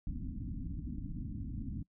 pink low-pass noise, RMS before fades -40 dBFS, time 0.07-1.83 s, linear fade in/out 2 ms, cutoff 300 Hz, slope 96 dB/octave, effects noise-tail reverb RT60 0.1 s tail -24 dB re dry

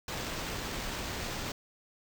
pink noise with sample-and-hold, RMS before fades -37 dBFS, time 0.08-1.52 s, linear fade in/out 2 ms, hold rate 11025 Hz, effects none

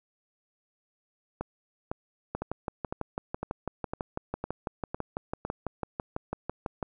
two click trains, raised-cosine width 1 ms, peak -18 / -17 dBFS, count 9 / 28, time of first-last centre 1.41-5.45 / 2.35-6.828 s, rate 1.98 / 6.03 Hz, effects none

